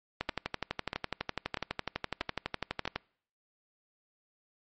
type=two click trains; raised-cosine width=0.3 ms; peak=-15 / -17 dBFS; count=34 / 5; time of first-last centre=0.21-2.96 / 0.29-2.854 s; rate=12 / 1.56 Hz; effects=noise-tail reverb RT60 0.6 s tail -26 dB re dry + MP3 32 kbps